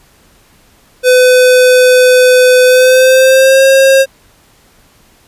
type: tone with pitch glide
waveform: square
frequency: 504 to 537.1 Hz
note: B4 to C5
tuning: +35 to +45 cents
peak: -4 dBFS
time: 1.03-4.06 s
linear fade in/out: 50 ms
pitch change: +110 cents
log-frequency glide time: 2.65-3.64 s
effects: pink hiss -47 dBFS RMS until 5.27 s + resampled to 32000 Hz